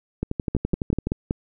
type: two click trains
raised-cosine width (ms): 3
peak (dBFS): -11 / -9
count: 11 / 5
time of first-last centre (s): 0.23-1.07 / 0.55-1.309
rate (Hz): 11.9 / 5.27
effects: none